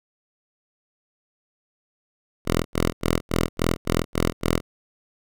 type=tone bursts; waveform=5% pulse; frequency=41.84 Hz; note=E1; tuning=27 cents sharp; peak=-8 dBFS; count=8; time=2.45-4.61 s; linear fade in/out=50 ms; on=200 ms; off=80 ms; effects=none